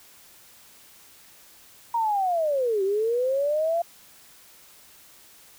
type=linear two-way sweep; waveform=sine; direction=down then up; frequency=947 to 378.2 to 691 Hz; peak=-21 dBFS; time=1.94-3.82 s; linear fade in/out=5 ms; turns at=2.83 s; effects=white hiss -52 dBFS RMS until 5.58 s